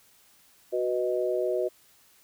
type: chord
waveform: sine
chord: B major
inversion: second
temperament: equal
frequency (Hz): 370 / 493.9 / 622.3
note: F#4 / B4 / D#5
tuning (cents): 0 / 0 / 0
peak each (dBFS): -28 / -30 / -29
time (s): 0.72-1.69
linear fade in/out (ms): 20
effects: white hiss -60 dBFS RMS until 2.23 s